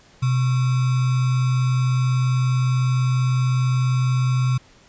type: tone with sample-and-hold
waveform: sine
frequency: 127.8 Hz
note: C3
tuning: 40 cents flat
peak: -16 dBFS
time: 0.22-4.58 s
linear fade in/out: 10 ms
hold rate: 1225 Hz
effects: pink hiss -52 dBFS RMS until 4.88 s + resampled to 16000 Hz